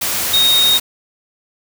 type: tone in noise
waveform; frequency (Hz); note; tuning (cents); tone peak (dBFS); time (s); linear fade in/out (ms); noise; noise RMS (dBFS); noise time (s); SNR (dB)
sine; 3729; A#7; 0; -10; 0.33-0.78; 10; white; -19; 0.01-0.8; +6
effects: none